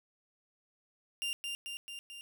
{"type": "tone with echo", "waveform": "40% pulse", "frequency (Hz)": 2794, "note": "F7", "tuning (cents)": 0, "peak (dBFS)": -32, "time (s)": [1.22, 1.33], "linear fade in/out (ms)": 0, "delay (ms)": 220, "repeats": 4, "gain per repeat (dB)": -3, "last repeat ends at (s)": 2.21, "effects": []}